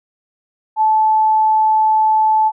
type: tone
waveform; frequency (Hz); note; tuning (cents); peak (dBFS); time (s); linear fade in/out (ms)
sine; 870; A5; -20; -10; 0.76-2.52; 50
effects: none